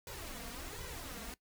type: noise with flanger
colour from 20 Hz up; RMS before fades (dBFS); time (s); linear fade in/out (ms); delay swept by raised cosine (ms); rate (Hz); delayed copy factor
pink; -45; 0.07-1.34; 2; 2 to 4.4; 1.3; +0.75
effects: noise-tail reverb RT60 0.1 s tail -19 dB re dry